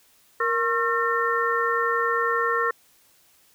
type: tone cluster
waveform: sine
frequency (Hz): 467.5 / 1086 / 1355 / 1818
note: A#4 / C#6 / E6 / A#6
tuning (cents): +5 / -36 / +47 / -44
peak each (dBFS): -26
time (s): 0.4-2.71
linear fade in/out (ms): 5
effects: white hiss -59 dBFS RMS until 3.54 s